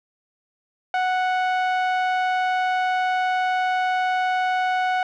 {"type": "tone with low-pass filter", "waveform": "sawtooth", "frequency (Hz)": 739, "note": "F#5", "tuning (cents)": -2, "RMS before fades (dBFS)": -22, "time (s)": [0.94, 5.03], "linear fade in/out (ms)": 2, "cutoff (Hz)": 2200, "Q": 0.71, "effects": []}